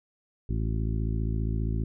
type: harmonic tone with a mistuned harmonic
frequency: 55 Hz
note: A1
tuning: in tune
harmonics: 1 / 2 / 3 / 4 / 5 / 6 / 7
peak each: -28 / -30 / -36 / -37 / -41 / -43 / -44 dBFS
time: 0.49-1.84 s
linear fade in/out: 5 ms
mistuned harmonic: 7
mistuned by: -37 cents
effects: none